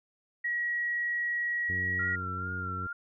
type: tone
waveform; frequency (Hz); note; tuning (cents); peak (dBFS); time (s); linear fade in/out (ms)
sine; 1911; A#6; +43; -28; 0.44-2.16; 10
type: harmonic tone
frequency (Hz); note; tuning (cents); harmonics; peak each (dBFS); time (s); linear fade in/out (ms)
92.5; F#2; 0; 1 / 2 / 3 / 4 / 5; -37 / -43 / -47 / -49 / -51; 1.69-2.87; 5
type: tone with vibrato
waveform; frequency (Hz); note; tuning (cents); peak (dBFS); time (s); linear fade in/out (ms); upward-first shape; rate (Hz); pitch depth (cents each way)
sine; 1383; F6; -17; -34; 1.99-2.93; 5; sine; 2.3; 44
effects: none